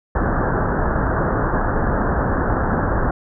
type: low-pass noise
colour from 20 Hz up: pink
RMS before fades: -19 dBFS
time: 0.15-3.11 s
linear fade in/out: 5 ms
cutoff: 1700 Hz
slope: 96 dB/octave
effects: none